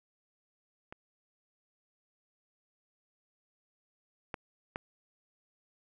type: clicks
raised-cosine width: 0.5 ms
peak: -29 / -21 / -20 dBFS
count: 3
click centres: 0.925 / 4.342 / 4.759 s
effects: none